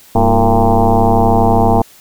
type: tone with frequency modulation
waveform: sine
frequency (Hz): 349.2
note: F4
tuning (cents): 0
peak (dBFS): -7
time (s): 0.15-1.82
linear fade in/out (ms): 5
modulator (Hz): 111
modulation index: 5
effects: white hiss -43 dBFS RMS until 2 s